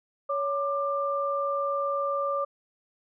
sine tone pair together, 560.7 / 1188 Hz, C#5 / D6, +20 / +20 cents, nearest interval octave + minor second, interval 1300 cents, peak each -28 dBFS, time 0.29-2.45 s, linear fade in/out 10 ms, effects none

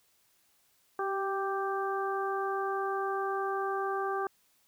harmonic tone with a mistuned harmonic, 392.1 Hz, G4, in tune, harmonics 1 / 2 / 3 / 4, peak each -33 / -35 / -35 / -40 dBFS, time 0.99-4.27 s, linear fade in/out 2 ms, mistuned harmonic 1, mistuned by -19 cents, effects white hiss -69 dBFS RMS until 4.67 s

